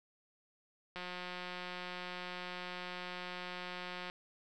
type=click train; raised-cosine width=0.3 ms; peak=-27 dBFS; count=566; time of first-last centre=0.96-4.099 s; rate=180 Hz; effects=none